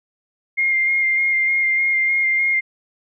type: tone with vibrato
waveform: sine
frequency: 2120 Hz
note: C7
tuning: 22 cents sharp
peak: -15 dBFS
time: 0.57-2.61 s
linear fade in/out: 20 ms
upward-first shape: square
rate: 3.3 Hz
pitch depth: 14 cents each way
effects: none